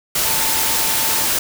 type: tone in noise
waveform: sine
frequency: 892 Hz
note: A5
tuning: 23 cents sharp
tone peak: -29 dBFS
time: 0.25-1.26 s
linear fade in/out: 5 ms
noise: white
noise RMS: -18 dBFS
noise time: 0.15-1.39 s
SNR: -14 dB
effects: none